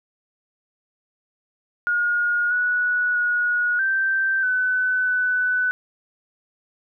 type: tone with pitch steps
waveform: sine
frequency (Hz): 1433 / 1469 / 1453 / 1561 / 1506 / 1497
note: F6 / F#6 / F#6 / G6 / F#6 / F#6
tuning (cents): +44 / -13 / -32 / -8 / +30 / +20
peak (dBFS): -18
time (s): 1.87-5.71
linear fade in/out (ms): 0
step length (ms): 640
effects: none